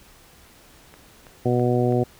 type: click train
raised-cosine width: 0.5 ms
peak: -29 dBFS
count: 4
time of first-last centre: 0.94-1.924 s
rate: 3.05 Hz
type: harmonic tone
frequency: 122.8 Hz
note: B2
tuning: 9 cents flat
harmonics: 1 / 2 / 3 / 4 / 5 / 6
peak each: -22 / -24 / -23 / -26 / -29 / -29 dBFS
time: 1.45-2.04 s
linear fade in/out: 10 ms
effects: pink hiss -51 dBFS RMS until 2.19 s